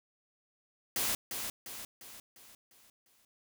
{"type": "noise with echo", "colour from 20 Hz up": "white", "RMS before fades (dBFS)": -32, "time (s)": [0.96, 1.15], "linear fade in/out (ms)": 2, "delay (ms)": 350, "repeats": 6, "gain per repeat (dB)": -6, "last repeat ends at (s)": 3.25, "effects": []}